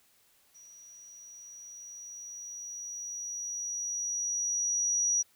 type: tone with level ramp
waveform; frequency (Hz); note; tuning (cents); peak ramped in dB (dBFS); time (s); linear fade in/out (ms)
sine; 5800; F#8; -35; -51 to -24; 0.54-5.23; 20
effects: white hiss -66 dBFS RMS until 5.35 s